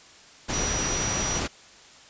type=tone in noise; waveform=sine; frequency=5820 Hz; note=F#8; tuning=29 cents flat; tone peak=-28 dBFS; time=0.52-1.4 s; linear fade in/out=20 ms; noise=pink; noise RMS=-28 dBFS; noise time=0.48-1.48 s; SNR=-3 dB; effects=white hiss -50 dBFS RMS until 2.09 s + resampled to 16000 Hz